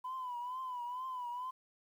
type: tone with vibrato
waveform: sine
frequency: 1000 Hz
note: B5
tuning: 21 cents sharp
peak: -37 dBFS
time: 0.04-1.51 s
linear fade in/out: 10 ms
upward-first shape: triangle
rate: 2.2 Hz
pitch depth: 87 cents each way
effects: tanh soft clip ceiling -34 dBFS + 11-bit